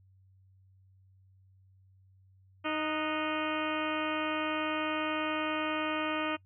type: harmonic tone with a mistuned harmonic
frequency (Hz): 310.1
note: D#4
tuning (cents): -6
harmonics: 1 / 2 / 3 / 4 / 5 / 6 / 7 / 8 / 9 / 10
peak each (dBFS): -35 / -37 / -40 / -37 / -41 / -43 / -44 / -40 / -43 / -44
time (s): 2.64-6.37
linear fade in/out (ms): 20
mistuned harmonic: 5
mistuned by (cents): -74
effects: noise-tail reverb RT60 0.1 s tail -24 dB re dry + added 95 Hz sine -59 dBFS peak until 6.45 s